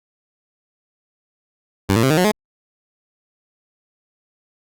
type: tone with pitch steps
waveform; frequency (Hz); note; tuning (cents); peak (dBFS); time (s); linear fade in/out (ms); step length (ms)
15% pulse; 97.2 / 113.61 / 132.78 / 155.19 / 181.38 / 212; G2 / A#2 / C3 / D#3 / F#3 / G#3; -14 / -44 / +26 / -4 / -34 / +36; -7; 1.89-2.316; 5; 71
effects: Opus 48 kbps